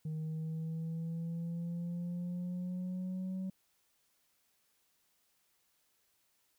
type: exponential sweep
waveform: sine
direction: up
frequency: 155.7 to 189.1 Hz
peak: -33 dBFS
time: 0.05-3.5 s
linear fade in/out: 5 ms
effects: tanh soft clip ceiling -35 dBFS + white hiss -75 dBFS RMS until 6.58 s